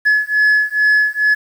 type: beating tone pair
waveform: sine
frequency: 1704 / 1706.3 Hz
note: G#6 / G#6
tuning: +44 / +46 cents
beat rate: 2.3 Hz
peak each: -12 dBFS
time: 0.05-1.35 s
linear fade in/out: 20 ms
effects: tanh soft clip ceiling -8 dBFS + 7-bit